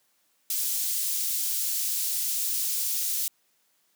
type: high-pass noise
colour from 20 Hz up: white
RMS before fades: -28 dBFS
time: 0.5-3.28 s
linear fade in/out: 2 ms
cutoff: 5000 Hz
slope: 12 dB/octave
effects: white hiss -69 dBFS RMS until 3.95 s + high-pass 150 Hz 12 dB/octave